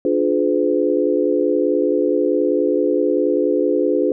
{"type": "chord", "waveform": "sine", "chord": "D diminished seventh", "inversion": "none", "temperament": "just", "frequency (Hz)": [293.7, 352.4, 422.9, 507.5], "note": ["D4", "F4", "Ab4", "Cb5"], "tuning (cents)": [0, 16, 31, 47], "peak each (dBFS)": -20, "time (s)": [0.05, 4.12], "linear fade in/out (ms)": 2, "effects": []}